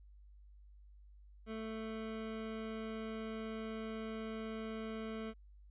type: tone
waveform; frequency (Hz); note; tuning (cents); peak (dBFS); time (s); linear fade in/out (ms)
25% pulse; 221; A3; +8; -37; 1.46-5.34; 50
effects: added 50 Hz sine -56 dBFS peak until 5.7 s + resampled to 8000 Hz